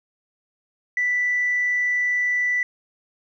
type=tone; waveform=sine; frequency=1975.5 Hz; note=B6; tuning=in tune; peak=-18 dBFS; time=0.97-2.63 s; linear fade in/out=2 ms; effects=tanh soft clip ceiling -14 dBFS + 10-bit